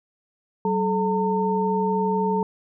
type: tone cluster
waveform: sine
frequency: 190.2 / 430.4 / 908 Hz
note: F#3 / A4 / A#5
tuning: +48 / -38 / -46 cents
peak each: -24 dBFS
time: 0.65-2.43 s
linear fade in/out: 2 ms
effects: none